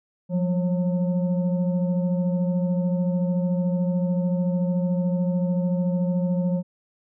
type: tone with frequency modulation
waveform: sine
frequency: 175.7 Hz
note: F3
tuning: 11 cents sharp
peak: -20 dBFS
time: 0.29-6.63 s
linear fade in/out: 50 ms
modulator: 365 Hz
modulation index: 0.65
effects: none